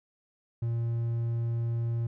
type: tone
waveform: triangle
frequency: 116.54 Hz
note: A#2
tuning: in tune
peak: -25 dBFS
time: 0.62-2.07 s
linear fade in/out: 5 ms
effects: none